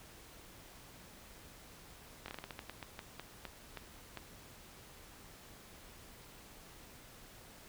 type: slowing click train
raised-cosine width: 0.3 ms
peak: -27 dBFS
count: 15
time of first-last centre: 2.26-4.173 s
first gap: 22 ms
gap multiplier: 1.25
effects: pink hiss -56 dBFS RMS until 7.68 s